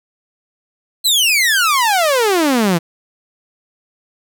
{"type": "exponential sweep", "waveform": "sawtooth", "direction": "down", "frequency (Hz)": [4186, 160.7], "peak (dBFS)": -8, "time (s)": [1.04, 2.79], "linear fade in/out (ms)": 20, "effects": []}